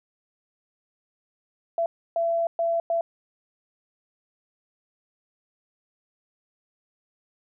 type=tone bursts at uneven times; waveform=sine; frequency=672 Hz; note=E5; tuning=33 cents sharp; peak=-21 dBFS; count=4; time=1.78-1.86 / 2.16-2.47 / 2.59-2.8 / 2.9-3.01 s; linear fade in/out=2 ms; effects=none